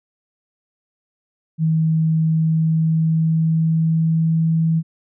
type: tone with pitch glide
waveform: sine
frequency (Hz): 159.9 to 162.41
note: D#3 to E3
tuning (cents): +48 to -25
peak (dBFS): -14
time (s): 1.58-4.83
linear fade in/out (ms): 50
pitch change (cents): +27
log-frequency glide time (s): 2.22-4.51
effects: none